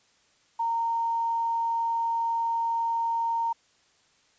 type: tone with quantisation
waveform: sine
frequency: 922 Hz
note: A#5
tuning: 19 cents flat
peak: -24 dBFS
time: 0.59-3.53 s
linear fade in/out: 10 ms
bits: 9
effects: white hiss -64 dBFS RMS until 4.38 s + resampled to 16000 Hz